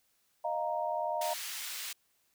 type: chord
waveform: sine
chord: Eb suspended second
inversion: none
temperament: equal with one note detuned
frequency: 617.6 / 698.5 / 932.3 Hz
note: Eb5 / F5 / Bb5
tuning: -13 / 0 / 0 cents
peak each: -35 dBFS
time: 0.44-1.34 s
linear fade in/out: 10 ms
type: high-pass noise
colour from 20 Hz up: pink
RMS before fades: -40 dBFS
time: 1.21-1.93 s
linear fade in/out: 5 ms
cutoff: 2200 Hz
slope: 12 dB/octave
effects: white hiss -73 dBFS RMS until 2.34 s